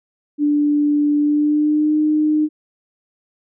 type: tone with pitch glide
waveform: sine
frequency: 293.7 to 305.1 Hz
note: D4 to D#4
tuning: 0 to -34 cents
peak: -13 dBFS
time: 0.38-2.49 s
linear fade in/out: 50 ms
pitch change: +66 cents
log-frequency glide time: 1.18-1.97 s
effects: none